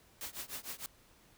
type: noise with tremolo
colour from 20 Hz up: white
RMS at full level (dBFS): -40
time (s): 0.21-0.86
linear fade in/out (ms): 0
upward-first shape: triangle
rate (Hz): 6.6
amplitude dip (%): 100
effects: pink hiss -64 dBFS RMS until 1.37 s